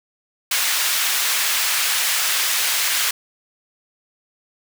pink high-pass noise, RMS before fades -20 dBFS, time 0.51-3.11 s, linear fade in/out 5 ms, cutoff 1700 Hz, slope 12 dB/octave, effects none

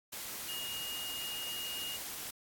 sine tone in noise, 2856 Hz, F7, 38 cents sharp, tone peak -39 dBFS, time 0.48-1.97 s, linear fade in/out 10 ms, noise white, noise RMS -42 dBFS, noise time 0.12-2.31 s, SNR 0 dB, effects AAC 64 kbps

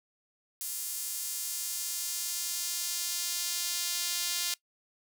sawtooth tone with high-pass filter sweep, 349.2 Hz, F4, in tune, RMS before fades -34 dBFS, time 0.61-4.54 s, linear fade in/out 0 ms, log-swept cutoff 8900 to 4000 Hz, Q 0.91, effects noise-tail reverb RT60 0.1 s tail -20 dB re dry

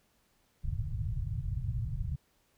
white low-pass noise, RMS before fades -34 dBFS, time 0.63-2.16 s, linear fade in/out 10 ms, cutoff 140 Hz, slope 48 dB/octave, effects pink hiss -71 dBFS RMS until 2.57 s

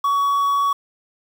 triangle tone with quantisation, 1126 Hz, C#6, 27 cents sharp, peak -14 dBFS, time 0.04-0.73 s, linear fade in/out 5 ms, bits 7, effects none

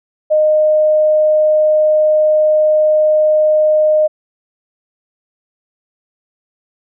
sine tone, 615 Hz, D#5, 20 cents flat, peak -8 dBFS, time 0.3-4.08 s, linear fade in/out 20 ms, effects none

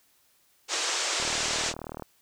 white band-pass noise, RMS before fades -29 dBFS, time 0.68-1.74 s, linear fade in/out 50 ms, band 340 to 7700 Hz, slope 48 dB/octave
click train, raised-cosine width 1 ms, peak -22 dBFS, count 33, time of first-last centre 1.2-2.023 s, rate 38.9 Hz
effects white hiss -65 dBFS RMS until 2.21 s

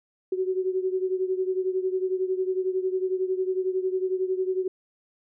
sine beating tone pair, 371.4 / 382.4 Hz, F#4 / G4, +7 / -43 cents, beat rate 11 Hz, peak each -25 / -29 dBFS, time 0.32-4.68 s, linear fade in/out 5 ms, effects none

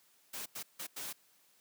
white noise bursts at uneven times, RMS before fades -42 dBFS, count 4, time 0.33-0.46 / 0.55-0.63 / 0.79-0.87 / 0.96-1.13 s, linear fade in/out 10 ms, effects white hiss -68 dBFS RMS until 1.6 s + high-pass 150 Hz 12 dB/octave

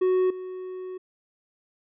triangle tone with level steps, 370 Hz, F#4, in tune, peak -17 / -31 dBFS, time 0.01-0.98 s, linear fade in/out 10 ms, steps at 0.3 s, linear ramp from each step 5 ms, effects resampled to 8000 Hz

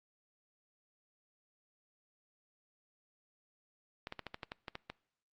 clicks, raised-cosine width 0.3 ms, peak -25 dBFS, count 10, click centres 4.071 / 4.124 / 4.193 / 4.267 / 4.344 / 4.432 / 4.519 / 4.682 / 4.754 / 4.9 s, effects noise-tail reverb RT60 0.7 s tail -23 dB re dry + Opus 48 kbps

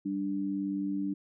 sine tone pair together, 195.26 / 293.7 Hz, G3 / D4, -7 / 0 cents, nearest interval perfect fifth, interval 707 cents, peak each -34 / -31 dBFS, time 0.05-1.14 s, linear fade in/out 10 ms, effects none

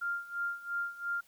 sine tone with tremolo, 1396.9 Hz, F6, in tune, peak -30 dBFS, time 0.01-1.21 s, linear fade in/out 10 ms, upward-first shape sine, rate 2.9 Hz, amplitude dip 85%, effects white hiss -65 dBFS RMS until 1.27 s

